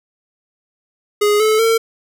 square tone with pitch steps, 415.3 / 433.7 / 452.9 Hz, G#4 / A4 / A#4, 0 / -25 / -50 cents, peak -12 dBFS, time 1.21-1.78 s, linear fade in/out 10 ms, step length 190 ms, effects none

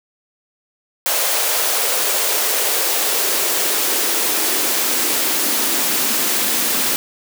white noise with high-pass filter sweep, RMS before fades -18 dBFS, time 1.06-6.96 s, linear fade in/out 0 ms, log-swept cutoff 570 to 220 Hz, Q 2.2, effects none

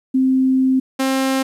sine / sawtooth tone pair in turn, 261.6 / 265.9 Hz, C4 / C4, 0 / +28 cents, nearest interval unison, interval 28 cents, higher second, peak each -12 dBFS, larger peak neither, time 0.14-0.8 / 0.99-1.43 s, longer first, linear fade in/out 10 ms, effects resampled to 32000 Hz + 9-bit

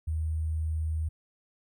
sine tone with sample-and-hold, 79 Hz, D#2, 27 cents sharp, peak -27 dBFS, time 0.07-1.09 s, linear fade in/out 10 ms, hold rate 8820 Hz, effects none

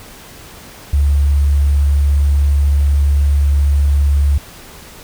sine tone with sample-and-hold, 71.3 Hz, C#2, 49 cents sharp, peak -9 dBFS, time 0.93-4.38 s, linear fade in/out 5 ms, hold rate 8820 Hz, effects pink hiss -37 dBFS RMS until 5.03 s

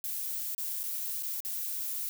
violet noise with dropouts, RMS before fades -35 dBFS, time 0.04-2.09 s, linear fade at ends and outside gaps 0 ms, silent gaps 0.548-0.58 / 0.832-0.838 / 1.225-1.232 / 1.404-1.449 s, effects none

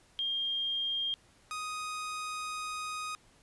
sine / sawtooth tone pair in turn, 3212 / 1247.7 Hz, G7 / D#6, +41 / +4 cents, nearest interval octave + major third, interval 1637 cents, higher first, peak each -30 / -32 dBFS, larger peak first, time 0.19-1.14 / 1.51-3.15 s, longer second, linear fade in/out 0 ms, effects pink hiss -63 dBFS RMS until 3.42 s + resampled to 24000 Hz

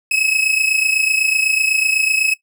40% pulse tone pair together, 2555 / 2583 Hz, D#7 / E7, +45 / -36 cents, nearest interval unison, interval 19 cents, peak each -16 dBFS, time 0.11-2.34 s, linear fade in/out 5 ms, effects noise-tail reverb RT60 0.1 s tail -19 dB re dry

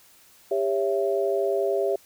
sine chord, C# diminished, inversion second, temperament just, 399.1 / 554.4 / 665.2 Hz, G4 / C#5 / E5, +31 / 0 / +16 cents, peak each -24 / -27 / -27 dBFS, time 0.51-1.96 s, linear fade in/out 5 ms, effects white hiss -55 dBFS RMS until 2.05 s

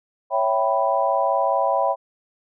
sine chord, C# half-diminished seventh, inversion none, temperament equal with one note detuned, 554.4 / 659.3 / 778.1 / 987.8 Hz, C#5 / E5 / G5 / B5, 0 / 0 / -13 / 0 cents, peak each -23 dBFS, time 0.3-1.96 s, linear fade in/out 50 ms, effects none

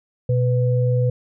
sine tone pair together, 123.47 / 498.8 Hz, B2 / B4, 0 / +17 cents, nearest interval 2 octaves, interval 2417 cents, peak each -16 / -23 dBFS, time 0.29-1.1 s, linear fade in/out 5 ms, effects none

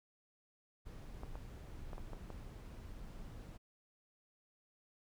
brown noise, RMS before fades -49 dBFS, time 0.85-3.58 s, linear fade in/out 20 ms
clicks, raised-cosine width 1 ms, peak -34 dBFS, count 6, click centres 1.234 / 1.355 / 1.932 / 1.981 / 2.133 / 2.303 s
effects none

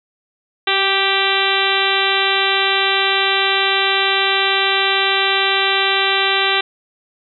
harmonic tone with a mistuned harmonic, 391.1 Hz, G4, 4 cents flat, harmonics 1 / 2 / 3 / 4 / 5 / 6 / 7 / 8 / 9 / 10, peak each -23 / -23 / -23 / -23 / -23 / -23 / -23 / -23 / -23 / -23 dBFS, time 0.67-6.61 s, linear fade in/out 5 ms, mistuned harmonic 1, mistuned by -19 cents, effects none

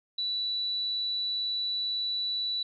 sine tone, 3951 Hz, B7, in tune, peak -28 dBFS, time 0.18-2.63 s, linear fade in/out 5 ms, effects none

